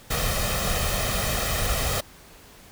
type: noise with comb filter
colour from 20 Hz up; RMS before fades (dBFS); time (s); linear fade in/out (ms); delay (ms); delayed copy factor
pink; -25; 0.1-2.01; 10; 1.6; +0.65
effects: pink hiss -49 dBFS RMS until 2.71 s